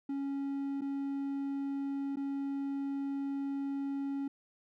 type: tone with dropouts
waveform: triangle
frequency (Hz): 277.2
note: C#4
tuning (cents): 0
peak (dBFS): -31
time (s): 0.09-4.28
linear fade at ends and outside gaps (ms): 5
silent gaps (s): 0.81-0.817 / 2.159-2.169
effects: none